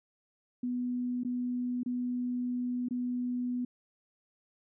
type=tone with dropouts; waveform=sine; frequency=246.9 Hz; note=B3; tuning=in tune; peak=-30 dBFS; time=0.63-3.65 s; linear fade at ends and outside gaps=5 ms; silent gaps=1.235-1.248 / 1.833-1.86 / 2.886-2.908 s; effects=none